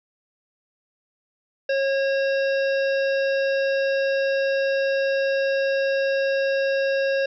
harmonic tone, 545 Hz, C#5, 29 cents flat, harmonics 1 / 3 / 5 / 7 / 9 / 10, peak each -20 / -28 / -33 / -40 / -42 / -43 dBFS, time 1.69-7.26 s, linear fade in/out 5 ms, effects none

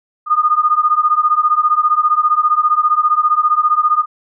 sine beating tone pair, 1219 / 1234 Hz, D#6 / D#6, -36 / -15 cents, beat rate 15 Hz, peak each -13 / -14 dBFS, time 0.26-4.06 s, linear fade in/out 50 ms, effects none

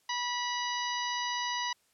harmonic tone with a mistuned harmonic, 975 Hz, B5, 23 cents flat, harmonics 1 / 2 / 3 / 4 / 5 / 6, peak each -34 / -37 / -39 / -40 / -41 / -42 dBFS, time 0.09-1.73 s, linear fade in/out 5 ms, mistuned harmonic 6, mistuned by +23 cents, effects white hiss -70 dBFS RMS until 1.93 s + low-pass 11000 Hz 12 dB/octave

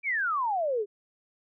sine exponential sweep, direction down, 2387 to 392 Hz, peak -25 dBFS, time 0.03-0.86 s, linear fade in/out 50 ms, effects none

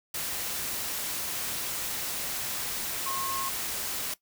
sine tone in noise, 1077 Hz, C6, 50 cents sharp, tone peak -32 dBFS, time 3.06-3.49 s, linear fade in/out 5 ms, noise white, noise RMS -33 dBFS, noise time 0.14-4.14 s, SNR -2 dB, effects noise-tail reverb RT60 0.1 s tail -18 dB re dry

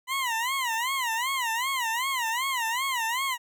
20% pulse tone with vibrato, 989 Hz, B5, 2 cents sharp, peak -21 dBFS, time 0.07-3.38 s, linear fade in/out 50 ms, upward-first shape sine, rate 2.6 Hz, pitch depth 180 cents each way, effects none

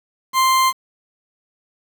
40% pulse tone, 1047 Hz, C6, 1 cent sharp, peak -12 dBFS, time 0.33-0.73 s, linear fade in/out 50 ms, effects 7-bit

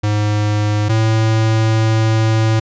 square tone pair in turn, 105 / 110.86 Hz, G#2 / A2, +19 / +13 cents, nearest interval minor second, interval 94 cents, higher second, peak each -14 / -12 dBFS, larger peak second, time 0.03-0.89 / 0.89-2.6 s, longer second, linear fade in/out 10 ms, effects resampled to 16000 Hz

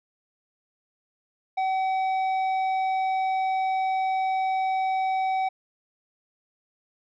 triangle tone with tanh clipping, 760 Hz, F#5, 46 cents sharp, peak -24 dBFS, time 1.57-5.49 s, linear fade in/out 10 ms, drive 12 dB, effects none

